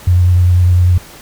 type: tone with vibrato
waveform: sine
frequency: 89.3 Hz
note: F2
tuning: 39 cents sharp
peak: -6 dBFS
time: 0.07-0.98 s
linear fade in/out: 5 ms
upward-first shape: sine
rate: 10 Hz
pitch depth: 21 cents each way
effects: pink hiss -36 dBFS RMS until 1.21 s